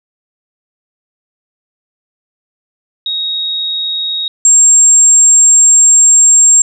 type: tone pair in turn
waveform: sine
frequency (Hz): 3768 / 7460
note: A#7 / A#8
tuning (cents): +18 / 0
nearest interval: octave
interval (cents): 1182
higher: second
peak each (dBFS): -14 / -3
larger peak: second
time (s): 3.06-4.28 / 4.45-6.62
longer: second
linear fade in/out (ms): 2
effects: none